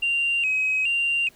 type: tone with vibrato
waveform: sine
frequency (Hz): 2655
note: E7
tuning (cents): +12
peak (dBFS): -19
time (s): 0.02-1.29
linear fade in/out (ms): 10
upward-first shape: square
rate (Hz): 1.2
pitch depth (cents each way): 77
effects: tanh soft clip ceiling -16 dBFS + pink hiss -55 dBFS RMS until 1.35 s